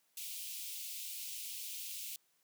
white high-pass noise, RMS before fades -44 dBFS, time 0.17-2.16 s, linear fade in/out 2 ms, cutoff 2400 Hz, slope 48 dB/octave, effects white hiss -75 dBFS RMS until 2.43 s + high-pass 150 Hz 12 dB/octave

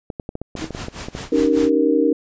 clicks, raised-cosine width 2 ms, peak -15 dBFS, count 12, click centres 0.102 / 0.198 / 0.291 / 0.354 / 0.416 / 0.553 / 0.643 / 0.707 / 0.749 / 0.884 / 1.085 / 1.151 s
pink noise with tremolo, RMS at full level -30 dBFS, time 0.56-1.7 s, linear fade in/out 5 ms, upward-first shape sine, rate 5 Hz, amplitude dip 90%
sine tone with exponential decay, 319.6 Hz, D#4, 47 cents sharp, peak -23 dBFS, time 0.62-0.74 s, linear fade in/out 0 ms, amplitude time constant 26 ms
sine chord, Eb dominant seventh, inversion third, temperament just, 280 / 311.1 / 388.9 / 466.7 Hz, Db4 / Eb4 / G4 / Bb4, +18 / 0 / -14 / +2 cents, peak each -19 / -18 / -24 / -18 dBFS, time 1.32-2.13 s, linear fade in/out 5 ms
effects resampled to 16000 Hz

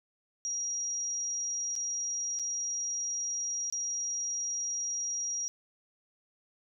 sine tone with dropouts, 5710 Hz, F8, 37 cents sharp, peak -31 dBFS, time 0.45-5.48 s, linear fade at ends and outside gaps 0 ms, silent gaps 1.754-1.762 / 2.39-2.396 / 3.7-3.725 s, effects none

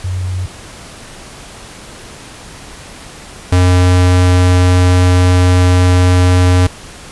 sine / square tone pair in turn, 91.9 / 90.37 Hz, F#2 / F#2, -11 / -40 cents, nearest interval unison, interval 29 cents, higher first, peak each -15 / -7 dBFS, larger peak second, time 0.04-0.46 / 3.52-6.67 s, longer second, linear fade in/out 5 ms, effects pink hiss -33 dBFS RMS until 7.11 s + resampled to 24000 Hz

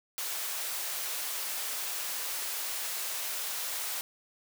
white high-pass noise, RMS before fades -35 dBFS, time 0.18-4.01 s, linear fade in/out 0 ms, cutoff 560 Hz, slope 12 dB/octave, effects none

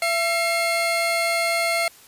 35% pulse tone pair together, 674 / 2140 Hz, E5 / C7, +38 / +38 cents, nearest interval octave + minor sixth, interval 2000 cents, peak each -21 dBFS, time 0.02-1.88 s, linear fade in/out 2 ms, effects white hiss -49 dBFS RMS until 2.07 s + resampled to 32000 Hz

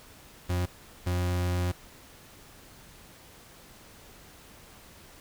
40% pulse tone bursts at uneven times, 89.2 Hz, F2, 37 cents sharp, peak -25 dBFS, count 2, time 0.49-0.66 / 1.06-1.72 s, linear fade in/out 10 ms, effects pink hiss -52 dBFS RMS until 5.2 s

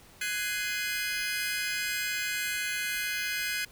sawtooth chord, Ab dominant seventh, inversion third, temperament just, 1495.1 / 1661.2 / 2077 / 2492 Hz, Gb6 / Ab6 / C7 / Eb7, +18 / 0 / -13 / +2 cents, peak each -32 dBFS, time 0.21-3.65 s, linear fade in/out 5 ms, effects pink hiss -55 dBFS RMS until 3.71 s

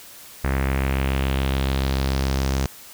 sawtooth tone with low-pass filter sweep, 67 Hz, C2, 42 cents sharp, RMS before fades -22 dBFS, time 0.44-2.66 s, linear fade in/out 0 ms, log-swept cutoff 1900 to 6600 Hz, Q 2.3, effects white hiss -43 dBFS RMS until 2.93 s

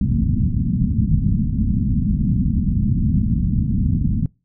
white low-pass noise, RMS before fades -18 dBFS, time 0.01-4.26 s, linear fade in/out 2 ms, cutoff 230 Hz, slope 48 dB/octave, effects noise-tail reverb RT60 0.3 s tail -25 dB re dry

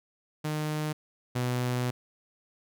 sawtooth tone pair in turn, 152.8 / 124.21 Hz, D#3 / B2, -31 / +10 cents, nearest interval major third, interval 359 cents, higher first, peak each -25 / -23 dBFS, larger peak second, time 0.44-0.93 / 1.35-1.91 s, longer second, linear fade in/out 10 ms, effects none

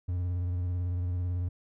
triangle tone with vibrato, 89 Hz, F2, 33 cents sharp, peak -26 dBFS, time 0.08-1.49 s, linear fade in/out 10 ms, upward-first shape sine, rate 18 Hz, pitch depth 40 cents each way, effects none

